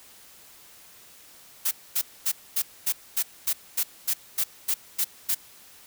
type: noise bursts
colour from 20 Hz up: blue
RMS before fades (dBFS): -24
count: 13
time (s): 1.65-5.349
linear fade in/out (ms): 10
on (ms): 63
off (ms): 240
effects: white hiss -51 dBFS RMS until 5.86 s